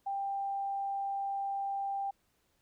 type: tone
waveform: sine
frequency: 791 Hz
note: G5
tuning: 15 cents sharp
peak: -32 dBFS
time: 0.06-2.11 s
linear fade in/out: 10 ms
effects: pink hiss -74 dBFS RMS until 2.61 s